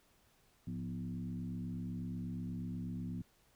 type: tone with frequency modulation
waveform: sine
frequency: 174.61 Hz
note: F3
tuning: in tune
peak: -38 dBFS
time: 0.67-3.22 s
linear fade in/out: 5 ms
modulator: 68.2 Hz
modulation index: 1.2
effects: pink hiss -70 dBFS RMS until 3.55 s